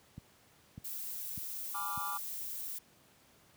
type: click train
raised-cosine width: 5 ms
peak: -31 dBFS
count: 4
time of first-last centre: 0.18-1.976 s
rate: 1.67 Hz
type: noise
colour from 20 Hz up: violet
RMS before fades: -41 dBFS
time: 0.84-2.79 s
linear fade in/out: 10 ms
type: chord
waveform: triangle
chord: G# diminished seventh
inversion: none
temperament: equal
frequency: 830.6 / 987.8 / 1174.7 / 1396.9 Hz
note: G#5 / B5 / D6 / F6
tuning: 0 / 0 / 0 / 0 cents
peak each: -42 / -43 / -37 / -43 dBFS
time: 1.74-2.18 s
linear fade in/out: 10 ms
effects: pink hiss -64 dBFS RMS until 3.56 s + high-pass 80 Hz 12 dB/octave